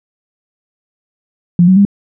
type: tone with pitch steps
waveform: sine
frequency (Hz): 174.61 / 187.14 / 200.6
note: F3 / F#3 / G3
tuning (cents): 0 / +20 / +40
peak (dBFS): -4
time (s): 1.59-1.851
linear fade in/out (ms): 2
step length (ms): 87
effects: none